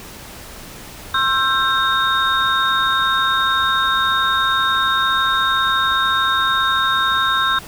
sine tone cluster, 1067 / 1336 / 1578 / 3704 Hz, C6 / E6 / G6 / A#7, +34 / +23 / +11 / -12 cents, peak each -20 dBFS, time 1.14-7.59 s, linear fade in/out 5 ms, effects pink hiss -36 dBFS RMS until 7.67 s

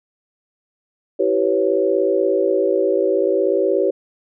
sine chord, C# half-diminished seventh, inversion first, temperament equal with one note detuned, 329.6 / 386.2 / 493.9 / 554.4 Hz, E4 / G4 / B4 / C#5, 0 / -26 / 0 / 0 cents, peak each -23 / -18 / -21 / -20 dBFS, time 1.19-3.91 s, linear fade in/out 10 ms, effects none

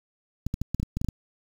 clicks, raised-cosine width 5 ms, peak -15 dBFS, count 10, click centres 0.466 / 0.541 / 0.616 / 0.746 / 0.799 / 0.83 / 0.97 / 1.015 / 1.046 / 1.087 s, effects 7-bit

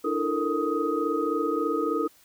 sine tone cluster, 297.9 / 333 / 441.6 / 465 / 1253 Hz, D4 / E4 / A4 / A#4 / D#6, +25 / +18 / +6 / -4 / +12 cents, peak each -30 dBFS, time 0.04-2.08 s, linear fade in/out 10 ms, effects white hiss -58 dBFS RMS until 2.24 s

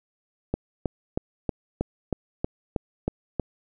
click train, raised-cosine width 2 ms, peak -11 dBFS, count 10, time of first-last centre 0.54-3.397 s, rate 3.15 Hz, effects none

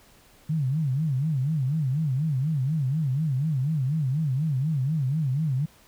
sine tone with vibrato, 143.5 Hz, D3, 40 cents flat, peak -22 dBFS, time 0.49-5.66 s, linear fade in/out 10 ms, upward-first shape sine, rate 4.1 Hz, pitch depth 210 cents each way, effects pink hiss -56 dBFS RMS until 5.87 s

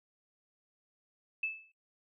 sine tone with exponential decay, 2622 Hz, E7, 10 cents flat, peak -28 dBFS, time 1.43-1.72 s, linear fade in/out 5 ms, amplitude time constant 63 ms, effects noise-tail reverb RT60 0.2 s tail -24 dB re dry

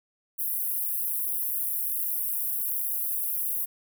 pink high-pass noise, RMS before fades -29 dBFS, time 0.38-3.66 s, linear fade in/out 20 ms, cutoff 11000 Hz, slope 48 dB/octave, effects none

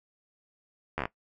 slowing click train, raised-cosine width 0.5 ms, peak -15 dBFS, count 6, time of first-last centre 0.98-1.055 s, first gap 12 ms, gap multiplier 1.11, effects noise-tail reverb RT60 0.1 s tail -18 dB re dry

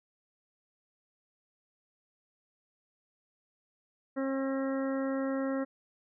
harmonic tone, 269.1 Hz, C4, 49 cents sharp, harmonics 1 / 2 / 3 / 4 / 5 / 6 / 7, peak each -31 / -34 / -48 / -46 / -44 / -49 / -47 dBFS, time 4.16-5.65 s, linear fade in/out 20 ms, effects none

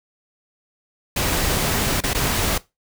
pink noise with dropouts, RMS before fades -21 dBFS, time 1.16-2.58 s, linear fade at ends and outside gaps 5 ms, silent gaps 2.006-2.036 / 2.134-2.147 s, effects noise-tail reverb RT60 0.2 s tail -18 dB re dry

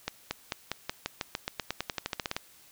accelerating click train, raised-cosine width 0.2 ms, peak -13 dBFS, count 20, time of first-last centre 0.08-2.365 s, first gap 230 ms, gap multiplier 0.92, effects white hiss -57 dBFS RMS until 2.71 s

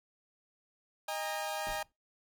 sawtooth chord, D# suspended fourth, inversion none, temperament equal with one note detuned, 622.3 / 809.8 / 932.3 Hz, D#5 / G#5 / A#5, 0 / -44 / 0 cents, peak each -35 / -34 / -38 dBFS, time 1.08-1.83 s, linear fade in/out 5 ms
brown noise with exponential decay, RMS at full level -40 dBFS, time 1.67-1.92 s, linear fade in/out 0 ms, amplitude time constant 53 ms
effects noise-tail reverb RT60 0.2 s tail -25 dB re dry

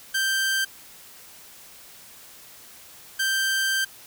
sawtooth tone pair in turn, 1568 / 1568 Hz, G6 / G6, 0 / 0 cents, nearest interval unison, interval 0 cents, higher neither, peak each -18 dBFS, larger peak neither, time 0.14-0.65 / 3.19-3.85 s, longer second, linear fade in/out 10 ms, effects white hiss -47 dBFS RMS until 4.06 s

